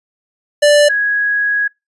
square / sine tone pair in turn, 587.3 / 1661.1 Hz, D5 / G#6, 0 / 0 cents, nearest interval octave + tritone, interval 1800 cents, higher second, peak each -7 / -12 dBFS, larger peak first, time 0.62-0.89 / 0.89-1.68 s, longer second, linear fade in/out 10 ms, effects noise-tail reverb RT60 0.2 s tail -24 dB re dry + resampled to 24000 Hz

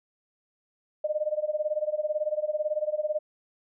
sine tone with tremolo, 608 Hz, D#5, 40 cents flat, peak -22 dBFS, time 1.04-3.19 s, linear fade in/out 5 ms, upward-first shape sine, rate 18 Hz, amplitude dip 90%, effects none

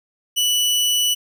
sawtooth tone, 2960 Hz, F#7, in tune, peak -13 dBFS, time 0.36-1.15 s, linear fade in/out 20 ms, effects none

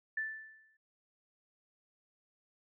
sine tone with exponential decay, 1760 Hz, A6, in tune, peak -31 dBFS, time 0.17-0.77 s, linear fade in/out 5 ms, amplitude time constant 130 ms, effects none

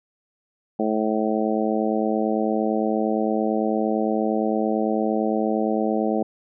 harmonic tone, 108.8 Hz, A2, 19 cents flat, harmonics 2 / 3 / 4 / 5 / 6 / 7, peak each -24 / -26 / -27 / -28 / -29 / -29 dBFS, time 0.79-6.23 s, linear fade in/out 5 ms, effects none

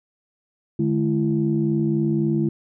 sine tone cluster, 148.9 / 212.5 / 335.8 Hz, D3 / G#3 / E4, +24 / +40 / +32 cents, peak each -22 dBFS, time 0.79-2.49 s, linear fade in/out 5 ms, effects tanh soft clip ceiling -9 dBFS

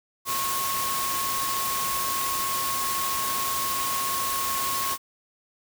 sine tone in noise, 1090 Hz, C#6, 29 cents flat, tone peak -28 dBFS, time 0.25-4.98 s, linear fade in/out 50 ms, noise white, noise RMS -29 dBFS, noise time 0.25-4.98 s, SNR -2 dB, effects none

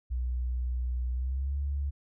sine tone with pitch glide, 61.74 to 70.51 Hz, B1 to C#2, 0 to +30 cents, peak -28 dBFS, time 0.1-1.91 s, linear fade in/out 20 ms, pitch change +230 cents, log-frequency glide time 1.13-1.57 s, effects none

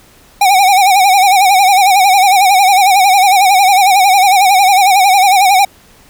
square tone with vibrato, 774 Hz, G5, 22 cents flat, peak -6 dBFS, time 0.41-5.65 s, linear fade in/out 5 ms, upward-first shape sine, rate 11 Hz, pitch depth 99 cents each way, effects pink hiss -44 dBFS RMS until 6.09 s

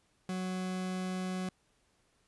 40% pulse tone, 185 Hz, F#3, in tune, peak -33 dBFS, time 0.29-1.49 s, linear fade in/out 2 ms, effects pink hiss -72 dBFS RMS until 2.27 s + resampled to 24000 Hz

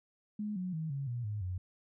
sine tone with pitch steps, 210 / 182.82 / 159.15 / 138.55 / 120.61 / 105 / 91.41 Hz, G#3 / F#3 / D#3 / C#3 / B2 / G#2 / F#2, +19 / -20 / +39 / -1 / -41 / +19 / -20 cents, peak -34 dBFS, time 0.39-1.58 s, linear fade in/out 5 ms, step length 170 ms, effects none

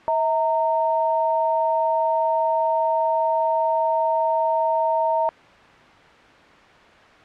sine tone pair together, 645 / 920 Hz, E5 / A#5, -38 / -23 cents, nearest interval tritone, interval 615 cents, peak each -21 / -20 dBFS, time 0.08-5.29 s, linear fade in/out 0 ms, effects white hiss -47 dBFS RMS until 7.24 s + low-pass 2000 Hz 12 dB/octave

